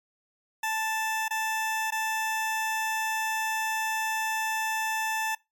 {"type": "tone with dropouts", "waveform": "20% pulse", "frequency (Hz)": 880, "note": "A5", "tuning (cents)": 0, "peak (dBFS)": -22, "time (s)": [0.63, 5.35], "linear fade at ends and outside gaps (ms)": 5, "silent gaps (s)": [[1.282, 1.307], [1.906, 1.921]], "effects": ["noise-tail reverb RT60 0.2 s tail -22 dB re dry", "MP3 96 kbps"]}